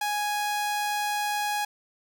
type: tone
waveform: sawtooth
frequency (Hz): 830.6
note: G#5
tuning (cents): 0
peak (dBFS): -22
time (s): 0.01-1.65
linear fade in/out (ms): 5
effects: none